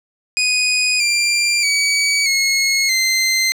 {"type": "tone with pitch steps", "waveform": "20% pulse", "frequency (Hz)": [2489, 2378, 2272, 2171, 2074], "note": ["D#7", "D7", "C#7", "C#7", "C7"], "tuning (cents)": [0, 21, 42, -37, -16], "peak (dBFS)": -9, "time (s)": [0.37, 3.52], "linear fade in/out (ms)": 0, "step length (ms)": 630, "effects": ["low-pass 12000 Hz 12 dB/octave"]}